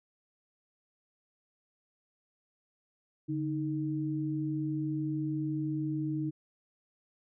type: tone pair together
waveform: sine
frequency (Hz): 144.88 / 311.1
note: D3 / D#4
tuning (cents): -23 / 0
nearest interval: octave + minor second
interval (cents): 1323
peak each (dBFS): -34 / -32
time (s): 3.28-6.31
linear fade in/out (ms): 20
effects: none